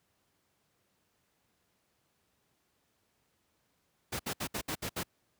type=noise bursts; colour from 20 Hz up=pink; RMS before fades=-35 dBFS; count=7; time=4.12-5.034 s; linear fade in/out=10 ms; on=74 ms; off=66 ms; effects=pink hiss -75 dBFS RMS until 5.39 s + high-pass 80 Hz 12 dB/octave